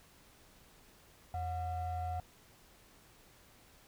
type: ring-modulated tone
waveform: triangle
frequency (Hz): 320.6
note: E4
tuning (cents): -48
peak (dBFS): -30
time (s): 1.34-2.2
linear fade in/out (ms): 2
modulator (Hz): 405
effects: pink hiss -62 dBFS RMS until 3.87 s